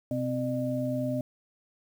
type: tone cluster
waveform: sine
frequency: 127.9 / 257.4 / 604 Hz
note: C3 / C4 / D5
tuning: -39 / -28 / +48 cents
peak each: -33 / -30 / -32 dBFS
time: 0.11-1.21 s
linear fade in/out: 2 ms
effects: 9-bit